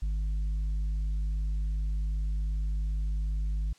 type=tone with tanh clipping; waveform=triangle; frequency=51.3 Hz; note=G#1; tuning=21 cents flat; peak=-28 dBFS; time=0.02-3.73 s; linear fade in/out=5 ms; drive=9 dB; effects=white hiss -61 dBFS RMS until 3.78 s + low-pass 7000 Hz 12 dB/octave